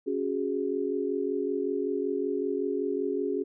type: chord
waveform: sine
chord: C# suspended fourth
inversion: none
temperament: equal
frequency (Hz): 277.2 / 370 / 415.3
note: C#4 / F#4 / G#4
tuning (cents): 0 / 0 / 0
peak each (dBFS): -32 / -31 / -30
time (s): 0.06-3.44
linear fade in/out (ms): 20
effects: none